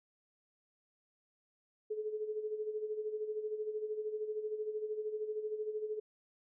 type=tone with tremolo; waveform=sine; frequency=428.6 Hz; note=A4; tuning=45 cents flat; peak=-33 dBFS; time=1.9-6 s; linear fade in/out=10 ms; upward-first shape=sine; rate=13 Hz; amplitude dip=65%; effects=none